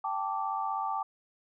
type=chord; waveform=sine; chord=G suspended second; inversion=none; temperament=equal with one note detuned; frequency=784 / 880 / 1167.2 Hz; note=G5 / A5 / D6; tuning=0 / 0 / -11 cents; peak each=-34 dBFS; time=0.04-1.03 s; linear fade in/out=5 ms; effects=none